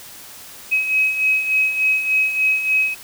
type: beating tone pair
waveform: sine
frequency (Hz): 2544 / 2547.4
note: D#7 / D#7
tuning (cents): +38 / +40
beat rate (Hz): 3.4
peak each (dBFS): -23 / -16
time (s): 0.71-2.95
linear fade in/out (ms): 20
effects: white hiss -39 dBFS RMS until 3.03 s